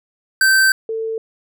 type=tone pair in turn; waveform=square / sine; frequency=1552 / 446.5 Hz; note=G6 / A4; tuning=-18 / +25 cents; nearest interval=octave + minor seventh; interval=2157 cents; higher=first; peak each=-11 / -20 dBFS; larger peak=first; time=0.41-0.72 / 0.89-1.18 s; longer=first; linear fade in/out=2 ms; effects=none